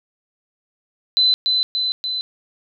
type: tone with echo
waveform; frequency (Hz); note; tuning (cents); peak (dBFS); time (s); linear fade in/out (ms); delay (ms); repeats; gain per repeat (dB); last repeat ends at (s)
sine; 4027; B7; +33; -12; 1.17-1.34; 0; 290; 3; -3; 2.21
effects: none